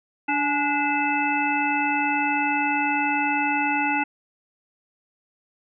harmonic tone with a mistuned harmonic, 291.7 Hz, D4, 12 cents flat, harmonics 1 / 3 / 5 / 7 / 9, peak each -27 / -24 / -29 / -30 / -26 dBFS, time 0.28-4.04 s, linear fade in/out 10 ms, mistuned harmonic 3, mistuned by -58 cents, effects none

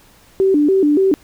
sine tone with vibrato, 336.8 Hz, E4, 37 cents sharp, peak -10 dBFS, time 0.4-1.14 s, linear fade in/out 0 ms, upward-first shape square, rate 3.5 Hz, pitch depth 230 cents each way, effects pink hiss -49 dBFS RMS until 1.23 s

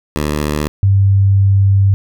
10% pulse / sine tone pair in turn, 74.7 / 98.23 Hz, D2 / G2, +30 / +4 cents, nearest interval perfect fourth, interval 474 cents, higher second, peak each -7 dBFS, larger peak neither, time 0.16-0.68 / 0.83-1.94 s, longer second, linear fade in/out 0 ms, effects none

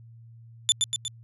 25% pulse tone with echo, 3520 Hz, A7, in tune, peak -13 dBFS, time 0.69-0.72 s, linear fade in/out 0 ms, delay 120 ms, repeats 3, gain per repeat -4 dB, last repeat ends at 1.08 s, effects added 115 Hz sine -46 dBFS peak until 1.23 s + resampled to 32000 Hz

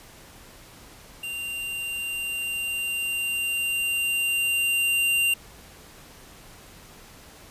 square tone with level ramp, 2780 Hz, F7, 9 cents flat, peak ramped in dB -31 to -20 dBFS, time 1.23-5.34 s, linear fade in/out 5 ms, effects pink hiss -48 dBFS RMS until 7.5 s + resampled to 32000 Hz

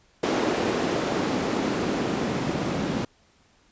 white noise with band-pass filter sweep, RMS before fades -26 dBFS, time 0.23-3.05 s, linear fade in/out 5 ms, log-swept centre 360 to 200 Hz, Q 1.3, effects pink hiss -61 dBFS RMS until 3.71 s + resampled to 16000 Hz

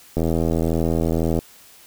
click train, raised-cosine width 2 ms, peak -8 dBFS, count 101, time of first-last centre 0.17-1.39 s, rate 82 Hz, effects white hiss -48 dBFS RMS until 1.86 s

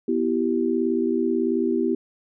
sine chord, E minor, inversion second, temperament equal with one note detuned, 246.9 / 329.6 / 387.9 Hz, B3 / E4 / G4, 0 / 0 / -18 cents, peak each -24 dBFS, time 0.08-1.95 s, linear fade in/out 5 ms, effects none

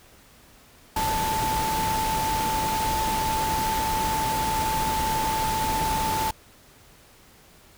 sine tone in noise, 880 Hz, A5, in tune, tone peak -24 dBFS, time 0.96-6.31 s, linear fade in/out 5 ms, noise pink, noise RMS -29 dBFS, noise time 0.96-6.31 s, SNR +2 dB, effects pink hiss -53 dBFS RMS until 7.77 s

